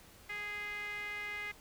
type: tone with band-pass filter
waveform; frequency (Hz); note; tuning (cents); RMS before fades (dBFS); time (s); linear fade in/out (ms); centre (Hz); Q
sawtooth; 414.1; G#4; -5; -41; 0.29-1.52; 10; 2100; 6
effects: pink hiss -58 dBFS RMS until 1.6 s